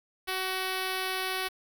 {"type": "tone with notch filter", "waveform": "5% pulse", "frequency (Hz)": 375.6, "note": "F#4", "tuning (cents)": 26, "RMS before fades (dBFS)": -32, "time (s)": [0.27, 1.49], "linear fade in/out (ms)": 20, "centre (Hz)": 6700, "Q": 1.9, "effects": ["8-bit"]}